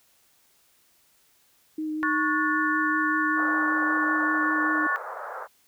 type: tone with vibrato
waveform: sine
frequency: 309.7 Hz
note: D#4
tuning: 8 cents flat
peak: -27 dBFS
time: 1.78-4.87 s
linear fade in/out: 5 ms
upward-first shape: sine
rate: 5.2 Hz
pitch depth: 13 cents each way
type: chord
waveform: sine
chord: F# minor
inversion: second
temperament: equal with one note detuned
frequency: 1108.7 / 1454.6 / 1760 Hz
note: C#6 / F#6 / A6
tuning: 0 / -30 / 0 cents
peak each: -27 dBFS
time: 2.03-4.96 s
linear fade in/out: 0 ms
type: band-pass noise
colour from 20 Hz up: white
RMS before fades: -36 dBFS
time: 3.35-5.48 s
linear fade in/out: 50 ms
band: 480 to 1500 Hz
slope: 48 dB/octave
effects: white hiss -63 dBFS RMS until 5.67 s